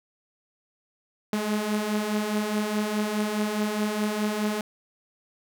sawtooth beating tone pair, 207.7 / 212.5 Hz, G#3 / G#3, 0 / +40 cents, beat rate 4.8 Hz, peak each -27 / -22 dBFS, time 1.33-4.61 s, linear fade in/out 2 ms, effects none

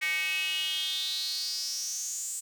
square tone with high-pass filter sweep, 170.7 Hz, F3, 39 cents flat, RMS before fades -32 dBFS, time 0.01-2.41 s, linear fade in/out 20 ms, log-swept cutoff 2100 to 7900 Hz, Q 7.1, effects none

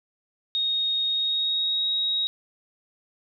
sine tone with pitch glide, 3729 to 3792 Hz, A#7 to A#7, 0 to +29 cents, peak -22 dBFS, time 0.55-2.27 s, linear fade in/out 0 ms, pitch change +29 cents, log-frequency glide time 1.07-1.88 s, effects none

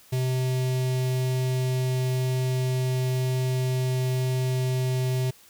square tone with notch filter, 128.5 Hz, C3, 31 cents flat, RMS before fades -25 dBFS, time 0.12-5.31 s, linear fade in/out 10 ms, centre 1300 Hz, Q 0.99, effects white hiss -54 dBFS RMS until 5.49 s

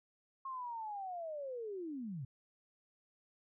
sine linear sweep, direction down, 1083 to 120 Hz, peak -40 dBFS, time 0.45-2.25 s, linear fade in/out 5 ms, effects none

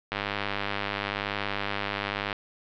click train, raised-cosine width 0.3 ms, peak -12 dBFS, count 224, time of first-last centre 0.12-2.328 s, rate 101 Hz, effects low-pass 4000 Hz 12 dB/octave

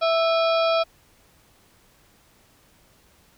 harmonic tone with a mistuned harmonic, 659.3 Hz, E5, in tune, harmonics 1 / 2 / 4 / 5 / 6 / 7 / 8, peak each -19 / -25 / -31 / -33 / -35 / -36 / -37 dBFS, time 0.01-0.84 s, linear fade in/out 20 ms, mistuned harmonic 4, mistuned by -130 cents, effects pink hiss -58 dBFS RMS until 3.37 s

